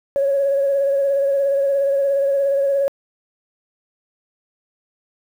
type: tone with vibrato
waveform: sine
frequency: 554.4 Hz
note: C#5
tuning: in tune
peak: -14 dBFS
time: 0.16-2.88 s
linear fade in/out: 0 ms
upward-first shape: sine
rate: 17 Hz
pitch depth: 29 cents each way
effects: tanh soft clip ceiling -10 dBFS + 8-bit